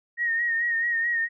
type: tone with vibrato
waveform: sine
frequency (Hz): 1864.7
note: A#6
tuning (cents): 0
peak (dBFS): -22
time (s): 0.17-1.29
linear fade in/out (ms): 50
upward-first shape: sine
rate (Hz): 4.6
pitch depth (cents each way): 42
effects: none